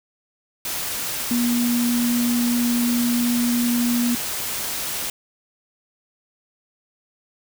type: tone in noise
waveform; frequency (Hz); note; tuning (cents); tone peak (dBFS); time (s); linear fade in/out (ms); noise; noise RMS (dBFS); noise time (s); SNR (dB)
sine; 240; B3; -49; -18; 1.31-4.15; 2; white; -27; 0.65-5.1; +6
effects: none